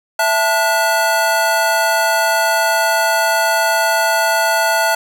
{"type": "tone cluster", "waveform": "square", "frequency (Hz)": [662, 883, 1449], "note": ["E5", "A5", "F#6"], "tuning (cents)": [7, 6, -37], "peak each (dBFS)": -18, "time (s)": [0.19, 4.95], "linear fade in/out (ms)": 5, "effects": []}